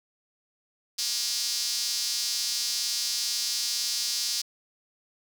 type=tone with high-pass filter; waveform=sawtooth; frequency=237.9 Hz; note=A#3; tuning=35 cents sharp; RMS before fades=-29 dBFS; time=0.98-4.42 s; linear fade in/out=10 ms; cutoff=4900 Hz; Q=3.3; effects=none